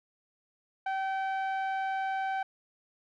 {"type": "tone with low-pass filter", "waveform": "sawtooth", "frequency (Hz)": 770, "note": "G5", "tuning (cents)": -31, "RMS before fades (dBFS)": -32, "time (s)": [0.86, 2.43], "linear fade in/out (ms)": 5, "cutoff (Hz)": 1600, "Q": 0.85, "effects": []}